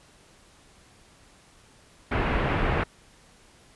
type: low-pass noise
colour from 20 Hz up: pink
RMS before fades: -25 dBFS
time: 2.11-2.84 s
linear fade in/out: 10 ms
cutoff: 2500 Hz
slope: 24 dB/octave
effects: pink hiss -56 dBFS RMS until 3.75 s + resampled to 24000 Hz